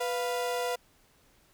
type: tone pair together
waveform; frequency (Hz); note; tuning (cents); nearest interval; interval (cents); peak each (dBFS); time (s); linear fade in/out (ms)
35% pulse; 493.9 / 698.5; B4 / F5; 0 / 0; tritone; 600; -29 / -32; 0-0.76; 10
effects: pink hiss -64 dBFS RMS until 1.53 s